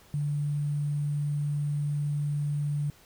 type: tone with sample-and-hold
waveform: sine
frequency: 146.2 Hz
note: D3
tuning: 7 cents flat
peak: -26 dBFS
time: 0.14-2.9 s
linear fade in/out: 0 ms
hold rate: 8820 Hz
effects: pink hiss -57 dBFS RMS until 3.05 s